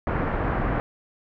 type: low-pass noise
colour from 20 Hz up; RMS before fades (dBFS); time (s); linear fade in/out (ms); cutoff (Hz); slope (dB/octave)
pink; -25; 0.07-0.8; 0; 1700; 24
effects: none